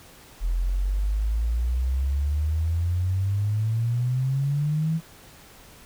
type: exponential sweep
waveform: sine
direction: up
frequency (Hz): 41.19 to 164.81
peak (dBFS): -21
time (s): 0.4-5.01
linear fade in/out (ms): 50
effects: pink hiss -49 dBFS RMS until 5.85 s